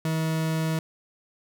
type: tone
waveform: 40% pulse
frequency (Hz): 160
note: D#3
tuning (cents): +49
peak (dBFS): -23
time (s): 0.05-0.79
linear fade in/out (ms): 2
effects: none